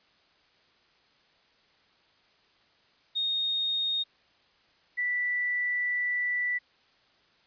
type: tone pair in turn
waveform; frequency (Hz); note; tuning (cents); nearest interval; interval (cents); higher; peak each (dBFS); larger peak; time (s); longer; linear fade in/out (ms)
sine; 3708 / 1968; A#7 / B6; -10 / -7; major seventh; 1097; first; -26; neither; 3.15-4.04 / 4.97-6.59; second; 20
effects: white hiss -64 dBFS RMS until 7.46 s + resampled to 11025 Hz